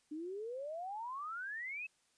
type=exponential sweep; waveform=sine; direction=up; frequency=293.7 to 2637 Hz; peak=-40 dBFS; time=0.11-1.87 s; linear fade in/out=10 ms; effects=white hiss -74 dBFS RMS until 2.17 s + resampled to 22050 Hz